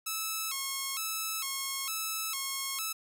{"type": "tone with vibrato", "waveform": "5% pulse", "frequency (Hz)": 1191, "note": "D6", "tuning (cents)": 24, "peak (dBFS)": -21, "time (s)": [0.06, 2.93], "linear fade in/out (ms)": 10, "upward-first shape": "square", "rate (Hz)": 1.1, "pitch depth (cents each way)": 160, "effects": []}